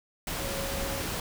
sine tone in noise, 549 Hz, C#5, 17 cents flat, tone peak -37 dBFS, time 0.4-1.02 s, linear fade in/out 2 ms, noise pink, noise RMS -33 dBFS, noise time 0.27-1.2 s, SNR -7 dB, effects none

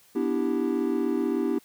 triangle chord, E minor seventh, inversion second, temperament equal, 246.9 / 293.7 / 329.6 / 392 Hz, B3 / D4 / E4 / G4, 0 / 0 / 0 / 0 cents, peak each -27 dBFS, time 0.15-1.59 s, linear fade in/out 10 ms, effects white hiss -58 dBFS RMS until 1.64 s

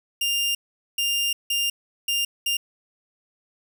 sawtooth tone bursts at uneven times, 2800 Hz, F7, 4 cents sharp, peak -18 dBFS, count 5, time 0.21-0.55 / 0.98-1.33 / 1.5-1.7 / 2.08-2.25 / 2.46-2.57 s, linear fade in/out 5 ms, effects none

